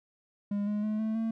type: tone with pitch steps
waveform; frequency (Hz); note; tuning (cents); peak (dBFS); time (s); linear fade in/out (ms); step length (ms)
triangle; 203.5 / 208.6 / 213.9 / 219.2 / 224.8; G#3 / G#3 / A3 / A3 / A3; -35 / +8 / -49 / -6 / +37; -26; 0.51-1.31; 5; 160
effects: none